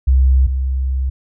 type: tone pair in turn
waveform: sine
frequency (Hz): 65.41 / 65.67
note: C2 / C2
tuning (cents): 0 / +7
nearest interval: unison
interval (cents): 7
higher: second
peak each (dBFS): -8 / -15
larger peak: first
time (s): 0.07-0.47 / 0.47-1.1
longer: second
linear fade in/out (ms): 10
effects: none